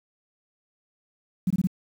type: tone bursts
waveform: sine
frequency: 185.1 Hz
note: F#3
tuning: 1 cent sharp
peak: -19 dBFS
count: 4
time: 1.47-1.672 s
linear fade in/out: 5 ms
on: 34 ms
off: 22 ms
effects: 8-bit